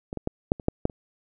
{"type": "clicks", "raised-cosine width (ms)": 2, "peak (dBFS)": [-19, -18, -12, -6, -25, -7, -7, -29], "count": 8, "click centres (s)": [0.129, 0.173, 0.274, 0.519, 0.598, 0.684, 0.854, 0.898], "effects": []}